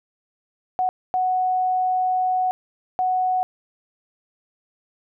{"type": "tone bursts at uneven times", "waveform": "sine", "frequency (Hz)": 740, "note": "F#5", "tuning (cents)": 0, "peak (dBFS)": -18, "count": 3, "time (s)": [[0.79, 0.89], [1.14, 2.51], [2.99, 3.43]], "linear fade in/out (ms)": 0, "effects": []}